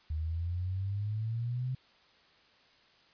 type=exponential sweep; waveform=sine; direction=up; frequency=76.2 to 130.81 Hz; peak=-31 dBFS; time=0.1-1.75 s; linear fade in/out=5 ms; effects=white hiss -63 dBFS RMS until 3.13 s + resampled to 11025 Hz